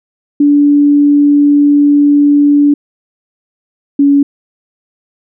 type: tone pair in turn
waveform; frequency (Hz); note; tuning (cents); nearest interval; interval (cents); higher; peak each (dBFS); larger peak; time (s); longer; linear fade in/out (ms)
sine; 289.3 / 282.7; D4 / C#4; -26 / +34; unison; 40; first; -4; neither; 0.4-2.74 / 3.99-4.23; first; 5
effects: none